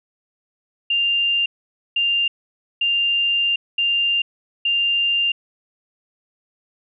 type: tone bursts at uneven times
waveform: sine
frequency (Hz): 2794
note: F7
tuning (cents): 0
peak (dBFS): -16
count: 5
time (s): 0.9-1.46 / 1.96-2.28 / 2.81-3.56 / 3.78-4.22 / 4.65-5.32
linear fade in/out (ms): 5
effects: none